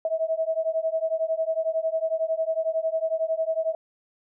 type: beating tone pair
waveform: sine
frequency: 640 / 651 Hz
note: D#5 / E5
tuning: +49 / -22 cents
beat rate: 11 Hz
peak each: -26 / -26 dBFS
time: 0.05-3.75 s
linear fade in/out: 2 ms
effects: none